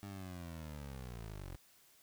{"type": "linear sweep", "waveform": "20% pulse", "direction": "down", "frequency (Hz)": [101.7, 42.87], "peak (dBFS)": -40, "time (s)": [0.03, 1.56], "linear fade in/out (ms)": 0, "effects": ["white hiss -66 dBFS RMS until 2.02 s"]}